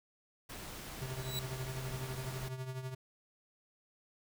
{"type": "noise", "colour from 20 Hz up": "pink", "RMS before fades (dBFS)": -46, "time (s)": [0.49, 2.49], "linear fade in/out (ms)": 10}
{"type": "tone with tremolo", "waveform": "square", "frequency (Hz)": 130, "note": "C3", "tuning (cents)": -11, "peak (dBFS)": -37, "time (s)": [1.01, 2.95], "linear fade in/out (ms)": 10, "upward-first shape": "triangle", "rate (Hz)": 12, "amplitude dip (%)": 70}
{"type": "tone with exponential growth", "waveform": "sawtooth", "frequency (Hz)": 3928, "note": "B7", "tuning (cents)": -10, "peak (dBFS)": -31, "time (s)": [1.09, 1.39], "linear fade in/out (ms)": 1, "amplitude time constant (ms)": 65}
{"effects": []}